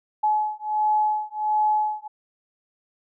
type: beating tone pair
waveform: sine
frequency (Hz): 851 / 852.4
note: G#5 / G#5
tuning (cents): +42 / +45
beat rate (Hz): 1.4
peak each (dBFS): -23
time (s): 0.23-2.08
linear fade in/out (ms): 10
effects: none